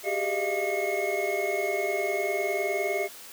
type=tone cluster; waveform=triangle; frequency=387.4 / 407.2 / 613 / 683 / 2170 Hz; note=G4 / G#4 / D#5 / F5 / C#7; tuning=-20 / -34 / -26 / -39 / -37 cents; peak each=-30 dBFS; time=0.03-3.09 s; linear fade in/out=50 ms; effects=white hiss -45 dBFS RMS until 3.32 s + high-pass 200 Hz 12 dB/octave

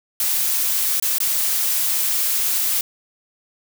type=noise with dropouts; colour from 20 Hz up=blue; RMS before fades=-20 dBFS; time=0.2-2.81 s; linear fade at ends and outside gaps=2 ms; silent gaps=0.999-1.024 / 1.184-1.202 s; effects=none

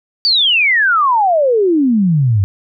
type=exponential sweep; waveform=sine; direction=down; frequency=4699 to 93.1 Hz; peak=-9 dBFS; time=0.25-2.44 s; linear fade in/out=0 ms; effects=none

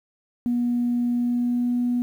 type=tone with pitch glide; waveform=sine; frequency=241.5 to 243.9 Hz; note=B3 to B3; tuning=-39 to -21 cents; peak=-19 dBFS; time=0.46-2.02 s; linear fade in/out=0 ms; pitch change=+18 cents; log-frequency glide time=1.15-1.77 s; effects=tanh soft clip ceiling -15 dBFS + 9-bit

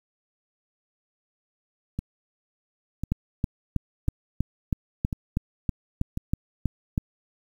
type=two click trains; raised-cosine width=5 ms; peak=-11 / -16 dBFS; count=13 / 5; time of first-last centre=3.12-6.979 / 1.99-6.174 s; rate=3.11 / 0.956 Hz; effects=8-bit

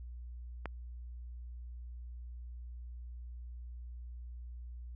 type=click; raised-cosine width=0.5 ms; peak=-23 dBFS; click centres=0.657 s; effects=added 60 Hz sine -43 dBFS peak until 4.95 s

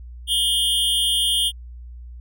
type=tone with amplitude modulation; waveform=square; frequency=3194 Hz; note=G7; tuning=32 cents sharp; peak=-14 dBFS; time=0.27-1.52 s; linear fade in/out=50 ms; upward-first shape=sine; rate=280 Hz; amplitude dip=95%; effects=added 60 Hz sine -35 dBFS peak until 2.2 s

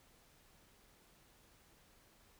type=silence; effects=pink hiss -67 dBFS RMS until 2.39 s

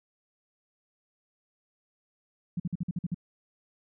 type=tone bursts; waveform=sine; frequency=174.61 Hz; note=F3; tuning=in tune; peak=-27 dBFS; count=8; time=2.57-3.145 s; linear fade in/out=5 ms; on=29 ms; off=49 ms; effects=none

